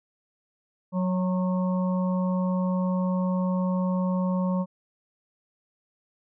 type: harmonic tone with a mistuned harmonic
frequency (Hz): 184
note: F#3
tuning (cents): -9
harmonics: 1 / 3 / 5 / 6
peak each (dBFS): -23 / -32 / -37 / -38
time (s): 0.92-4.66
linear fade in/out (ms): 50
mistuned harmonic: 6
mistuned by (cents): -23
effects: none